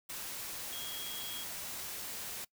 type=tone in noise; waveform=sine; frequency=3288 Hz; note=G#7; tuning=18 cents flat; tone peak=-43 dBFS; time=0.72-1.44 s; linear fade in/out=10 ms; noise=white; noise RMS=-42 dBFS; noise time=0.09-2.45 s; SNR=-4 dB; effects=noise-tail reverb RT60 0.1 s tail -22 dB re dry